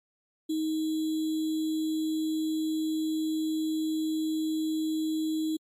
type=tone with sample-and-hold; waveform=sine; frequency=314.5 Hz; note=D#4; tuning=19 cents sharp; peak=-26 dBFS; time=0.49-5.57 s; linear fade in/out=10 ms; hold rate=3675 Hz; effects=MP3 64 kbps